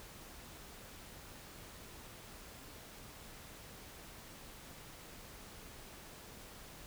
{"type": "silence", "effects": ["pink hiss -53 dBFS RMS until 6.86 s"]}